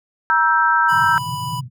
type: chord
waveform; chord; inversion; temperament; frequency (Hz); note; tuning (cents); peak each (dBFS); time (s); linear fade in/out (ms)
sine; E diminished; second; equal with one note detuned; 947.5 / 1318.5 / 1568; Bb5 / E6 / G6; +28 / 0 / 0; -17; 0.3-1.18; 0
type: tone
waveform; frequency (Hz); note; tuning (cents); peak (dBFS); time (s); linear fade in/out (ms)
square; 987.8; B5; 0; -25; 0.88-1.61; 20
type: band-pass noise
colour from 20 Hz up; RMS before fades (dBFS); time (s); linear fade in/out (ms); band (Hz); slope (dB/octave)
pink; -30; 0.9-1.7; 50; 110 to 160; 48
effects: none